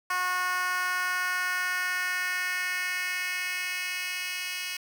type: tone with high-pass filter sweep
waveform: 10% pulse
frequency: 364 Hz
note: F#4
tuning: 28 cents flat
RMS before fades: -30 dBFS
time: 0.1-4.77 s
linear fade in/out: 5 ms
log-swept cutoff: 1100 to 2900 Hz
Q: 2.2
effects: 8-bit